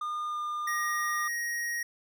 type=tone with pitch glide; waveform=triangle; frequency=1215 to 1206.6 Hz; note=D#6 to D6; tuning=-42 to +46 cents; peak=-29 dBFS; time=0.01-1.28 s; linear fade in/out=5 ms; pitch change=-12 cents; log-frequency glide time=0.27-0.39 s
type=tone; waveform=square; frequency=1884 Hz; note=A#6; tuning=18 cents sharp; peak=-31 dBFS; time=0.67-1.83 s; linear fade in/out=5 ms
effects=none